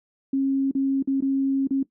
sine tone with dropouts, 271.1 Hz, C#4, 38 cents flat, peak -19 dBFS, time 0.33-1.83 s, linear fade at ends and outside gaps 5 ms, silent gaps 0.713-0.75 / 1.026-1.074 / 1.207-1.222 / 1.673-1.707 s, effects noise-tail reverb RT60 0.1 s tail -17 dB re dry

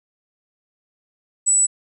sine tone, 7902 Hz, B8, in tune, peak -13 dBFS, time 1.46-1.67 s, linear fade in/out 20 ms, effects none

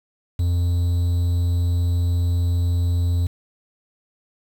triangle tone, 87.31 Hz, F2, in tune, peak -15 dBFS, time 0.39-3.27 s, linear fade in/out 5 ms, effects 7-bit

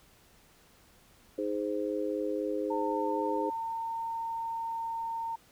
harmonic tone, 103.83 Hz, G#2, in tune, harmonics 3 / 4 / 5, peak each -34 / -34 / -34 dBFS, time 1.38-3.5 s, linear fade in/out 5 ms
sine tone with pitch glide, 900 to 913.1 Hz, A5 to A#5, +39 to -36 cents, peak -32 dBFS, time 2.7-5.36 s, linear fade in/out 10 ms, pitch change +25 cents, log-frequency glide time 2.87-4.07 s
effects pink hiss -61 dBFS RMS until 5.51 s

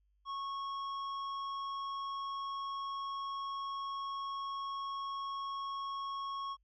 sine tone with tanh clipping, 1100 Hz, C#6, 14 cents flat, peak -39 dBFS, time 0.25-6.57 s, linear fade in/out 50 ms, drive 11 dB, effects added 50 Hz sine -70 dBFS peak until 6.63 s + resampled to 16000 Hz

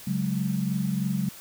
sine chord, C# suspended fourth, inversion none, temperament just, 138.59 / 184.79 / 207.9 Hz, C#3 / F#3 / G#3, 0 / -2 / +2 cents, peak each -30 / -27 / -29 dBFS, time 0.07-1.29 s, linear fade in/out 5 ms, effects white hiss -45 dBFS RMS until 1.4 s

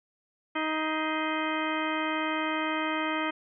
harmonic tone with a mistuned harmonic, 313 Hz, D#4, 10 cents sharp, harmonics 1 / 2 / 3 / 4 / 5 / 6 / 7 / 8 / 10, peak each -32 / -36 / -35 / -34 / -38 / -40 / -37 / -39 / -40 dBFS, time 0.55-3.31 s, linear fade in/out 10 ms, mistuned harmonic 7, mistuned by -90 cents, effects none

